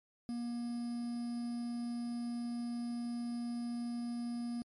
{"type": "tone with quantisation", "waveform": "triangle", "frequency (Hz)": 238, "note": "A#3", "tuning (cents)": 36, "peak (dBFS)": -34, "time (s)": [0.29, 4.62], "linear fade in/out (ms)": 0, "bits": 9, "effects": ["MP3 48 kbps"]}